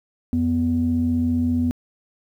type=tone pair together; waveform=sine; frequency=87.31 / 246.9 Hz; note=F2 / B3; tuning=0 / 0 cents; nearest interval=octave + tritone; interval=1800 cents; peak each=-23 / -18 dBFS; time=0.33-1.71 s; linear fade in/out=0 ms; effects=tanh soft clip ceiling -11 dBFS + 9-bit